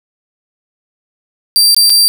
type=tone with dropouts; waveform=sawtooth; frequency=4699 Hz; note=D8; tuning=in tune; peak=-3 dBFS; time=1.56-2.08 s; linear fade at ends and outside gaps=0 ms; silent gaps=1.746-1.765 / 1.897-1.902 s; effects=none